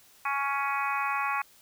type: harmonic tone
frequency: 278.5 Hz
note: C#4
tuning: 8 cents sharp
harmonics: 3 / 4 / 5 / 6 / 7 / 8 / 9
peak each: -33 / -30 / -35 / -39 / -39 / -39 / -35 dBFS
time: 0.25-1.42 s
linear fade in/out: 5 ms
effects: white hiss -58 dBFS RMS until 1.61 s